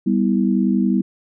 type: chord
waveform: sine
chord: E minor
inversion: first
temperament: equal with one note detuned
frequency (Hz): 196 / 246.9 / 324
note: G3 / B3 / E4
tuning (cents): 0 / 0 / -30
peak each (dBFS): -17 / -19 / -22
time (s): 0.06-1.02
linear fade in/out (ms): 10
effects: none